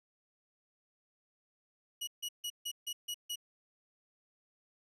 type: tone bursts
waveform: sawtooth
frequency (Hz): 2910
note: F#7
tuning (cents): -29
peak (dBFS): -33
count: 7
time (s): 2.01-3.358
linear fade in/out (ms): 10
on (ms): 64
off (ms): 150
effects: resampled to 32000 Hz